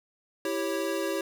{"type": "chord", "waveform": "square", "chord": "C# diminished", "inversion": "first", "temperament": "equal with one note detuned", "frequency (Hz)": [329.6, 392, 551.5], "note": ["E4", "G4", "C#5"], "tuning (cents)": [0, 0, -9], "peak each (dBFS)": -33, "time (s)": [0.45, 1.21], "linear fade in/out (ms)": 2, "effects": []}